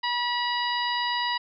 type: harmonic tone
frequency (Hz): 968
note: B5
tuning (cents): -35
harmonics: 1 / 2 / 3 / 4 / 5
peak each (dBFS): -27 / -30 / -32 / -33 / -34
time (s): 0.03-1.38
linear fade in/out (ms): 10
effects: MP3 96 kbps